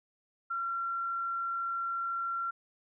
sine tone, 1367 Hz, F6, 37 cents flat, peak -31 dBFS, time 0.5-2.51 s, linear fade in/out 10 ms, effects none

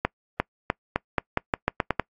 accelerating click train, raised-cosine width 0.5 ms, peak -6 dBFS, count 11, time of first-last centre 0.05-1.997 s, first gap 350 ms, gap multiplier 0.86, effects noise-tail reverb RT60 0.1 s tail -25 dB re dry + AAC 64 kbps

